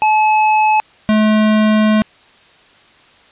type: tone pair in turn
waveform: square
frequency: 860 / 215 Hz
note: A5 / A3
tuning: -40 / -40 cents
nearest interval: 2 octaves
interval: 2400 cents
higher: first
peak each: -10 dBFS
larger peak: neither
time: 0.02-0.8 / 1.09-2.02 s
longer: second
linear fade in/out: 0 ms
effects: white hiss -47 dBFS RMS until 3.31 s + resampled to 8000 Hz

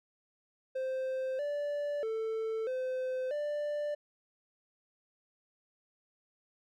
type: tone with pitch steps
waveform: triangle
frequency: 522 / 582 / 444.1 / 514 / 590 Hz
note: C5 / D5 / A4 / C5 / D5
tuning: -4 / -16 / +16 / -31 / +8 cents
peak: -30 dBFS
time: 0.75-3.95 s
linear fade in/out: 10 ms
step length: 640 ms
effects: none

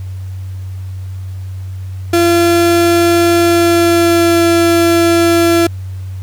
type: tone with pitch glide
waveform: 35% pulse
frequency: 341.6 to 337.7 Hz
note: F4 to E4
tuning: -38 to +42 cents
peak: -6 dBFS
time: 2.13-5.67 s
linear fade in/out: 5 ms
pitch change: -20 cents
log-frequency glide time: 3.41-4.47 s
effects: added 94 Hz sine -21 dBFS peak until 6.22 s + pink hiss -45 dBFS RMS until 6.22 s

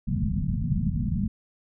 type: low-pass noise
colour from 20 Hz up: white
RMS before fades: -26 dBFS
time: 0.07-1.28 s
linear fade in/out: 5 ms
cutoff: 230 Hz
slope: 96 dB/octave
effects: none

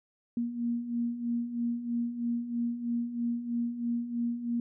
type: beating tone pair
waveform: sine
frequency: 234.5 / 237.6 Hz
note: A#3 / A#3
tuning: +11 / +33 cents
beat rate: 3.1 Hz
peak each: -36 / -30 dBFS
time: 0.37-4.6 s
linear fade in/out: 2 ms
effects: none

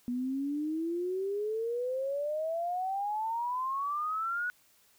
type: exponential sweep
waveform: sine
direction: up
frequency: 241.1 to 1480 Hz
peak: -30 dBFS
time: 0.08-4.5 s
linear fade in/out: 0 ms
effects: white hiss -65 dBFS RMS until 4.98 s

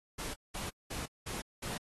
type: noise bursts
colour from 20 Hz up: pink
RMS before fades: -40 dBFS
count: 5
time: 0.18-1.78 s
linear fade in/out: 10 ms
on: 160 ms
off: 200 ms
effects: AAC 32 kbps

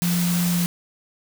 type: tone in noise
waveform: sine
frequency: 174.61 Hz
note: F3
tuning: in tune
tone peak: -19 dBFS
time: 0.02-0.66 s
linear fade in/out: 0 ms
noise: white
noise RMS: -28 dBFS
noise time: 0.02-0.66 s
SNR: +6 dB
effects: none

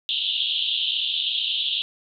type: band-pass noise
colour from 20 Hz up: pink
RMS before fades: -25 dBFS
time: 0.09-1.82 s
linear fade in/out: 0 ms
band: 2900 to 3800 Hz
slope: 96 dB/octave
effects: none

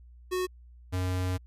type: tone pair in turn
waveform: square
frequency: 366.9 / 91.72 Hz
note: F#4 / F#2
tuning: -15 / -15 cents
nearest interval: 2 octaves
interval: 2400 cents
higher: first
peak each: -28 dBFS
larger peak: neither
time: 0.31-0.47 / 0.92-1.38 s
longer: second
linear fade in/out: 20 ms
effects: added 60 Hz sine -49 dBFS peak until 1.46 s + resampled to 32000 Hz

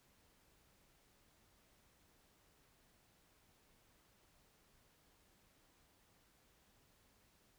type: silence
effects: pink hiss -72 dBFS RMS until 7.58 s

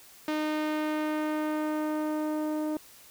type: tone with low-pass filter sweep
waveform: sawtooth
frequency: 306.6 Hz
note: D#4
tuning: 25 cents flat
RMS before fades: -30 dBFS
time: 0.28-2.77 s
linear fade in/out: 2 ms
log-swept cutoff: 4000 to 720 Hz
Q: 0.76
effects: white hiss -53 dBFS RMS until 3.1 s

